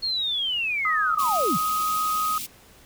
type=linear sweep; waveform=sine; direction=down; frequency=4340 to 119.6 Hz; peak=-23 dBFS; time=0.02-1.58 s; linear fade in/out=20 ms
type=tone; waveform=sine; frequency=1255 Hz; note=D#6; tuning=15 cents sharp; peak=-22 dBFS; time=0.85-2.38 s; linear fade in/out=2 ms
type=band-stop noise; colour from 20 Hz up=white; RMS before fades=-33 dBFS; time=1.18-2.47 s; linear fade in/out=20 ms; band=360 to 2300 Hz; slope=48 dB/octave
effects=pink hiss -52 dBFS RMS until 2.85 s